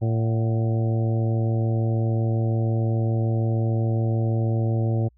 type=harmonic tone with a mistuned harmonic; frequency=113.2 Hz; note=A2; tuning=50 cents sharp; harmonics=1 / 2 / 3 / 4 / 5 / 6 / 7; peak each=-20 / -31 / -31 / -36 / -35 / -41 / -40 dBFS; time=0.01-5.09 s; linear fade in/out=20 ms; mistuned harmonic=7; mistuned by=-77 cents; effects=added 60 Hz sine -56 dBFS peak until 5.17 s